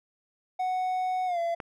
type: tone with pitch glide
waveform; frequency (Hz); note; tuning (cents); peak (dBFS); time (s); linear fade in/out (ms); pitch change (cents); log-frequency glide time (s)
triangle; 740 to 678.6; F#5 to F5; 0 to -50; -24; 0.59-1.55; 10; -150; 1.26-1.39
type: click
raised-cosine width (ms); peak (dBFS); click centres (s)
0.5; -21; 1.602
effects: none